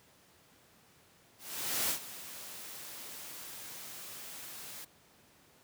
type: noise with ADSR envelope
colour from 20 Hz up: white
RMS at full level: -31 dBFS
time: 1.38-4.85 s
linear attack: 510 ms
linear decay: 98 ms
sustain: -15 dB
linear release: 10 ms
effects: pink hiss -63 dBFS RMS until 5.63 s + high-pass 100 Hz 12 dB/octave